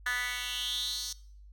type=tone with high-pass filter sweep; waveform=10% pulse; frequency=246.9 Hz; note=B3; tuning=in tune; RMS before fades=-34 dBFS; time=0.06-1.13 s; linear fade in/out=5 ms; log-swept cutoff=1700 to 5100 Hz; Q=5.3; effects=noise-tail reverb RT60 0.6 s tail -21 dB re dry + added 50 Hz sine -49 dBFS peak until 1.52 s